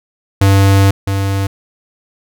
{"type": "tone pair in turn", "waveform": "square", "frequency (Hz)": [98, 98], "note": ["G2", "G2"], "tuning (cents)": [0, 0], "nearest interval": "unison", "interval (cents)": 0, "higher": "neither", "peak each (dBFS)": [-7, -14], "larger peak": "first", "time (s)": [[0.41, 0.91], [1.07, 1.47]], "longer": "first", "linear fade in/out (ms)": 5, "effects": []}